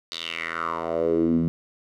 10% pulse tone with band-pass filter sweep, 82.9 Hz, E2, 10 cents sharp, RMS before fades -25 dBFS, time 0.12-1.48 s, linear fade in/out 0 ms, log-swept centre 4200 to 180 Hz, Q 4.5, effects none

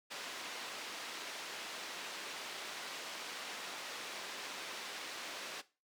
white low-pass noise, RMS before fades -45 dBFS, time 0.1-5.62 s, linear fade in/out 20 ms, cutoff 4100 Hz, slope 12 dB/octave, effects noise-tail reverb RT60 0.3 s tail -17 dB re dry + high-pass 300 Hz 12 dB/octave

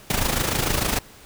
pink noise with amplitude modulation, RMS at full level -20 dBFS, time 0.1-0.99 s, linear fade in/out 2 ms, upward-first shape sine, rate 26.7 Hz, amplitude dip 65%, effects pink hiss -47 dBFS RMS until 1.25 s

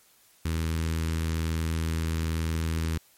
sawtooth tone with notch filter, 81.1 Hz, E2, 28 cents flat, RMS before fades -28 dBFS, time 0.45-2.98 s, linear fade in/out 5 ms, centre 680 Hz, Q 0.83, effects white hiss -60 dBFS RMS until 3.17 s + MP3 64 kbps

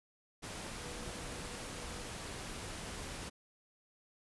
sine tone in noise, 488.8 Hz, B4, 18 cents flat, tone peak -54 dBFS, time 0.78-2.13 s, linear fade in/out 20 ms, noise pink, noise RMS -44 dBFS, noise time 0.42-3.3 s, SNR -13 dB, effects resampled to 24000 Hz

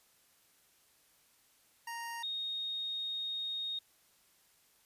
25% pulse / sine tone pair in turn, 932.3 / 3720 Hz, A#5 / A#7, 0 / -4 cents, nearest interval 2 octaves, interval 2396 cents, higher second, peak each -36 / -35 dBFS, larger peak second, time 1.87-2.23 / 2.23-3.79 s, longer second, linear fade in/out 5 ms, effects white hiss -68 dBFS RMS until 4.85 s + resampled to 32000 Hz

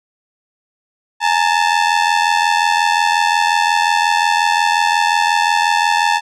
sawtooth ring-modulated tone, 880 Hz, A5, in tune, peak -5 dBFS, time 1.2-6.21 s, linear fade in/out 50 ms, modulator 42.8 Hz, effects low-pass 6000 Hz 12 dB/octave

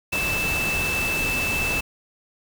sine tone in noise, 2637 Hz, E7, in tune, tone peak -23 dBFS, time 0.12-1.81 s, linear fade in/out 10 ms, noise pink, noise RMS -28 dBFS, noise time 0.12-1.81 s, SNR +2 dB, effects none

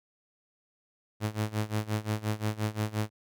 sawtooth tone with tremolo, 107.1 Hz, A2, 46 cents flat, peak -22 dBFS, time 1.2-3.1 s, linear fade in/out 50 ms, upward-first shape sine, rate 5.7 Hz, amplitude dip 90%, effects none

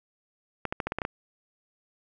clicks, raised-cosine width 0.5 ms, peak -14 dBFS, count 8, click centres 0.653 / 0.725 / 0.802 / 0.87 / 0.921 / 0.986 / 1.018 / 1.051 s, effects none

